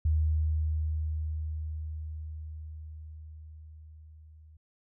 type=tone with level ramp; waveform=sine; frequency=77.78 Hz; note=D#2; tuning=in tune; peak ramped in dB=-22 to -51 dBFS; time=0.05-4.57 s; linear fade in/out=5 ms; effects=none